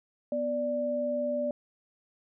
sine tone pair together, 246.9 / 587.2 Hz, B3 / D5, 0 / 0 cents, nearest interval octave + minor third, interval 1500 cents, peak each -34 / -28 dBFS, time 0.32-1.51 s, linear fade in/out 2 ms, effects none

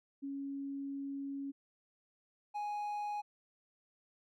sine / triangle tone pair in turn, 277.2 / 830.7 Hz, C#4 / G#5, 0 / 0 cents, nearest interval octave + perfect fifth, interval 1900 cents, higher second, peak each -38 / -34 dBFS, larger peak second, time 0.22-1.52 / 2.54-3.22 s, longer first, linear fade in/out 20 ms, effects none

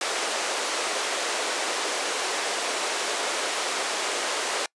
pink band-pass noise, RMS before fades -28 dBFS, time 0.01-4.66 s, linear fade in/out 2 ms, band 400 to 9100 Hz, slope 24 dB/octave, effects noise-tail reverb RT60 0.1 s tail -26 dB re dry + resampled to 24000 Hz

